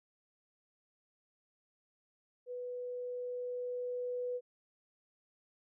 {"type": "tone with level ramp", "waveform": "sine", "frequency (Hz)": 493.9, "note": "B4", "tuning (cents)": 0, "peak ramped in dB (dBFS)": [-39, -34], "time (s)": [2.46, 4.41], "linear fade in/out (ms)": 50, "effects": []}